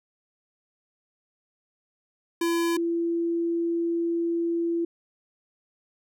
square / sine tone pair in turn, 337.5 / 337.5 Hz, E4 / E4, +41 / +41 cents, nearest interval unison, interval 0 cents, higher neither, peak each -23 dBFS, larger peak neither, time 2.41-2.77 / 2.77-4.85 s, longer second, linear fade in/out 5 ms, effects none

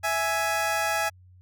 20% pulse tone pair together, 659.3 / 834 Hz, E5 / G#5, 0 / +7 cents, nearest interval major third, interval 407 cents, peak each -23 / -21 dBFS, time 0.03-1.1 s, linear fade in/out 20 ms, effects added 91 Hz sine -50 dBFS peak until 1.41 s

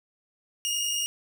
20% pulse tone pair together, 2801 / 2852 Hz, F7 / F7, +4 / +36 cents, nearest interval unison, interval 32 cents, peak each -31 / -22 dBFS, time 0.65-1.06 s, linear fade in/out 0 ms, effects none

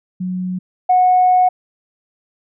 sine tone pair in turn, 183.2 / 732.8 Hz, F#3 / F#5, -17 / -17 cents, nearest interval 2 octaves, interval 2400 cents, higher second, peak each -19 / -8 dBFS, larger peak second, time 0.2-0.59 / 0.89-1.49 s, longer second, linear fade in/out 10 ms, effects tanh soft clip ceiling -4 dBFS

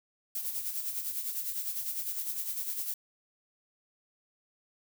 violet noise with tremolo, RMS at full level -33 dBFS, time 0.35-2.94 s, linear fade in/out 2 ms, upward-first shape sine, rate 9.9 Hz, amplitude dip 55%, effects none

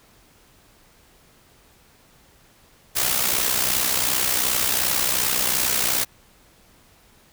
white noise with amplitude modulation, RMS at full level -19 dBFS, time 2.95-6.05 s, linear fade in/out 20 ms, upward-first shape sine, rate 62.7 Hz, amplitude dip 60%, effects pink hiss -55 dBFS RMS until 7.32 s

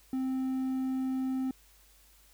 triangle tone, 261.6 Hz, C4, in tune, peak -27 dBFS, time 0.13-1.51 s, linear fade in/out 2 ms, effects added 50 Hz sine -62 dBFS peak until 2.33 s + white hiss -62 dBFS RMS until 2.33 s

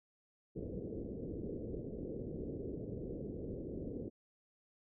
white low-pass noise, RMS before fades -43 dBFS, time 0.55-4.1 s, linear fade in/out 20 ms, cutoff 490 Hz, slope 48 dB/octave, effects none

